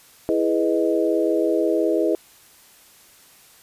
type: chord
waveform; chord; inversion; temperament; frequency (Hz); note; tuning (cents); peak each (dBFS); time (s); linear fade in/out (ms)
sine; E major seventh; none; equal; 329.6 / 415.3 / 493.9 / 622.3; E4 / G#4 / B4 / D#5; 0 / 0 / 0 / 0; -21 / -23 / -24 / -24; 0.29-2.15; 0
effects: white hiss -51 dBFS RMS until 3.62 s + resampled to 32000 Hz